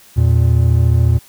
triangle tone pair together, 82.49 / 116.54 Hz, E2 / A#2, +2 / 0 cents, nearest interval tritone, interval 598 cents, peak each -10 dBFS, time 0.16-1.19 s, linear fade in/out 20 ms, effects white hiss -45 dBFS RMS until 1.28 s

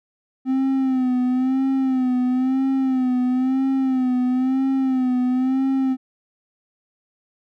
triangle tone with vibrato, 258.9 Hz, C4, 18 cents flat, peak -15 dBFS, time 0.45-5.97 s, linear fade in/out 50 ms, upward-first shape sine, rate 1 Hz, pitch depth 59 cents each way, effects none

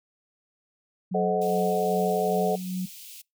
sine tone with tremolo, 183.9 Hz, F#3, 10 cents flat, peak -26 dBFS, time 1.11-2.86 s, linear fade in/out 10 ms, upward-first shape sine, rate 2.5 Hz, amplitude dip 45%
sine chord, A diminished seventh, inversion none, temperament equal with one note detuned, 431.9 / 523.3 / 622.3 / 740 Hz, A4 / C5 / Eb5 / Gb5, -32 / 0 / 0 / 0 cents, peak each -26 / -32 / -29 / -27 dBFS, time 1.14-2.56 s, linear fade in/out 10 ms
white high-pass noise, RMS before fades -44 dBFS, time 1.41-3.22 s, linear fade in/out 10 ms, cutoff 2400 Hz, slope 48 dB/octave
effects noise-tail reverb RT60 0.2 s tail -25 dB re dry

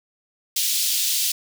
pink high-pass noise, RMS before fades -22 dBFS, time 0.56-1.32 s, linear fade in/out 5 ms, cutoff 3300 Hz, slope 24 dB/octave, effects none

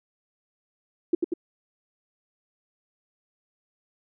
sine tone with echo, 342.6 Hz, F4, 33 cents flat, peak -16 dBFS, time 1.13-1.15 s, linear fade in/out 5 ms, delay 94 ms, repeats 2, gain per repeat -3 dB, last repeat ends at 1.338 s, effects none

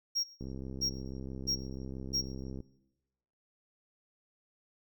triangle tone bursts, 5588 Hz, F8, in tune, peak -27 dBFS, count 4, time 0.15-2.22 s, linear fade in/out 20 ms, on 90 ms, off 570 ms
click train, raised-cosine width 3 ms, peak -29 dBFS, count 146, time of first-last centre 0.41-2.604 s, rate 66.1 Hz
effects noise-tail reverb RT60 1.0 s tail -20 dB re dry

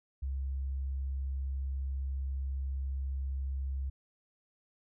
sine tone, 67.3 Hz, C2, 49 cents sharp, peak -32 dBFS, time 0.22-3.9 s, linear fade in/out 10 ms, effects none

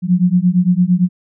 sine beating tone pair, 175.2 / 184 Hz, F3 / F#3, +6 / -9 cents, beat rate 8.8 Hz, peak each -13 dBFS, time 0.02-1.09 s, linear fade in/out 50 ms, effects none

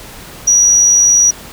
triangle tone, 5800 Hz, F#8, 35 cents flat, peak -3 dBFS, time 0.47-1.31 s, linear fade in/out 10 ms, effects tanh soft clip ceiling -3 dBFS + pink hiss -33 dBFS RMS until 1.52 s

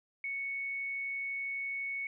sine tone, 2217 Hz, C#7, in tune, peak -34 dBFS, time 0.24-2.07 s, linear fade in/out 2 ms, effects none

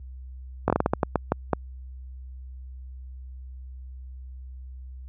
slowing click train, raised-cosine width 1 ms, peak -6 dBFS, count 11, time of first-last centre 0.68-1.532 s, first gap 20 ms, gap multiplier 1.3, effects added 64 Hz sine -35 dBFS peak until 5.08 s + high-pass 60 Hz 12 dB/octave

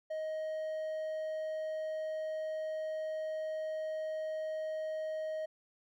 triangle tone, 627 Hz, D#5, 13 cents sharp, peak -33 dBFS, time 0.1-5.46 s, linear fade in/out 10 ms, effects none

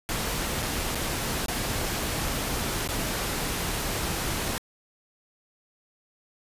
pink noise with dropouts, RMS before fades -29 dBFS, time 0.09-4.58 s, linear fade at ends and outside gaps 0 ms, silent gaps 0.623-0.627 / 0.948-0.955 / 1.46-1.483 / 2.876-2.889 s, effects resampled to 32000 Hz

